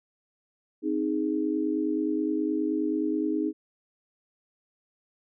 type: chord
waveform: sine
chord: Ab major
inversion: first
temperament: equal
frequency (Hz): 261.6 / 311.1 / 415.3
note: C4 / Eb4 / Ab4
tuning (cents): 0 / 0 / 0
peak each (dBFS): -31 / -26 / -32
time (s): 0.82-3.53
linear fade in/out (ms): 50
effects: none